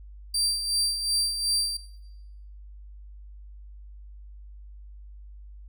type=tone with tremolo; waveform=30% pulse; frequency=4699 Hz; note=D8; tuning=in tune; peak=-19 dBFS; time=0.34-1.77 s; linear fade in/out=5 ms; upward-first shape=sine; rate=2.7 Hz; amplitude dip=60%; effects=noise-tail reverb RT60 0.9 s tail -17 dB re dry + added 50 Hz sine -42 dBFS peak until 5.68 s